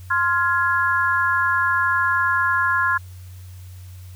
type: chord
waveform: sine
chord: F minor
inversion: second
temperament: just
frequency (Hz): 1047.7 / 1396.9 / 1676.3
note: C6 / F6 / Ab6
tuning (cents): +2 / 0 / +16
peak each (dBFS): -21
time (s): 0.1-2.98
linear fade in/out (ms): 10
effects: added 91 Hz sine -36 dBFS peak until 4.15 s + white hiss -52 dBFS RMS until 4.15 s